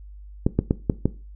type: clicks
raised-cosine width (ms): 3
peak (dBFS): -5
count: 5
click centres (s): 0.465 / 0.59 / 0.709 / 0.898 / 1.056
effects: noise-tail reverb RT60 0.3 s tail -17 dB re dry + added 50 Hz sine -39 dBFS peak until 1.35 s